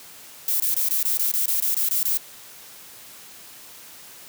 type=noise bursts; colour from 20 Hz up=violet; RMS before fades=-22 dBFS; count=12; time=0.48-2.173 s; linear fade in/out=0 ms; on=120 ms; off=23 ms; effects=white hiss -44 dBFS RMS until 4.28 s + high-pass 80 Hz 12 dB/octave